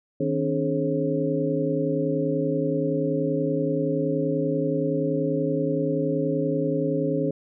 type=tone cluster; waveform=sine; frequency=156.5 / 265.6 / 296.1 / 424.6 / 539 Hz; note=D#3 / C4 / D4 / G#4 / C#5; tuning=+10 / +26 / +14 / +38 / -49 cents; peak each=-28 dBFS; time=0.2-7.31 s; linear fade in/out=5 ms; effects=none